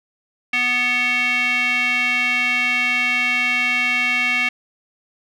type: tone with band-pass filter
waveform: square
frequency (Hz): 246.9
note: B3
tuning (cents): 0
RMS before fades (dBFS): -19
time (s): 0.53-4.49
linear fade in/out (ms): 5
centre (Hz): 2400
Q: 8.4
effects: none